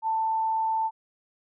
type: tone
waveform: sine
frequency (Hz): 888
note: A5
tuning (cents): +16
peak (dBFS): -23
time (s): 0.02-0.91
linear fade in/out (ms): 50
effects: none